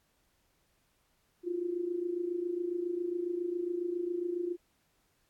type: tone with amplitude modulation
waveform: sine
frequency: 350.5 Hz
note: F4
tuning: 6 cents sharp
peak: -28 dBFS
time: 1.43-4.57 s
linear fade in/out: 50 ms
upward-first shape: sine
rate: 27.3 Hz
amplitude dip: 70%
effects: pink hiss -73 dBFS RMS until 5.29 s + AAC 64 kbps